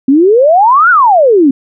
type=exponential two-way sweep; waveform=sine; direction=up then down; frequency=257.2 to 1500 to 257.3 Hz; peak=-3 dBFS; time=0.08-1.51 s; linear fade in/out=5 ms; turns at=0.9 s; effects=none